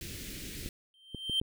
pink band-stop noise, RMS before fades -42 dBFS, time 0.01-0.69 s, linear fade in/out 2 ms, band 400 to 2000 Hz, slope 24 dB/octave
clicks, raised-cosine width 3 ms, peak -26 dBFS, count 4, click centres 0.661 / 1.147 / 1.297 / 1.415 s
triangle tone with exponential growth, 3136 Hz, G7, in tune, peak -23 dBFS, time 0.94-1.4 s, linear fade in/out 1 ms, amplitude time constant 100 ms
effects none

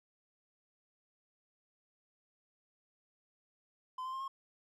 triangle tone with pitch steps, 1024 / 1041.9 / 1060.1 / 1078.6 Hz, C6 / C6 / C6 / C#6, -38 / -8 / +22 / -48 cents, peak -36 dBFS, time 3.98-4.28 s, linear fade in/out 5 ms, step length 75 ms, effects none

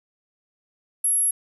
sine tone, 11210 Hz, F9, 5 cents sharp, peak -18 dBFS, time 1.04-1.31 s, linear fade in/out 5 ms, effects none

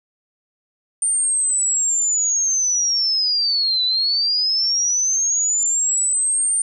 sine linear two-way sweep, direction down then up, 8950 to 3951 to 8950 Hz, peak -16 dBFS, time 1.02-6.62 s, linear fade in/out 2 ms, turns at 3.84 s, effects none

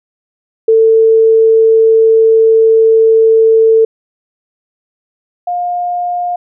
sine tone pair in turn, 446.7 / 709.1 Hz, A4 / F5, +26 / +26 cents, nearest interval minor sixth, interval 800 cents, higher second, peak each -4 / -13 dBFS, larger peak first, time 0.68-3.85 / 5.47-6.36 s, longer first, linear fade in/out 5 ms, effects none

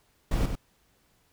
brown noise with echo, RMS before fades -25 dBFS, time 0.31-0.46 s, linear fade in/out 5 ms, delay 95 ms, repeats 1, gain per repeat -6 dB, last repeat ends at 0.555 s, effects pink hiss -67 dBFS RMS until 1.32 s

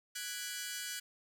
10% pulse chord, G# half-diminished seventh, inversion third, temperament equal, 1480 / 1661.2 / 1975.5 / 2349 Hz, F#6 / G#6 / B6 / D7, 0 / 0 / 0 / 0 cents, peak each -34 / -36 / -39 / -38 dBFS, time 0.15-1 s, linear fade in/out 10 ms, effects none

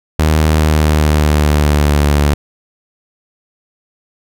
sawtooth tone with pitch glide, 77.7 to 72.92 Hz, D#2 to D2, -2 to -12 cents, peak -5 dBFS, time 0.19-2.34 s, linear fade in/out 0 ms, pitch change -110 cents, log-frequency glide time 0.51-2.07 s, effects none

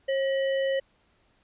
sine tone with sample-and-hold, 540 Hz, C#5, 45 cents flat, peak -23 dBFS, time 0.08-0.8 s, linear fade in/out 10 ms, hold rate 2450 Hz, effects pink hiss -66 dBFS RMS until 1.43 s + resampled to 8000 Hz

